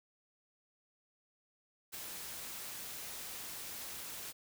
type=noise with ADSR envelope; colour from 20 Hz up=white; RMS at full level=-42 dBFS; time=1.92-4.33 s; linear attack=24 ms; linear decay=10 ms; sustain=-3 dB; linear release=30 ms; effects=none